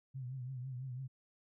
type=tone with vibrato; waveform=sine; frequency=128.5 Hz; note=C3; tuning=31 cents flat; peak=-40 dBFS; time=0.14-1.08 s; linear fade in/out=20 ms; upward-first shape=triangle; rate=6 Hz; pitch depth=100 cents each way; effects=none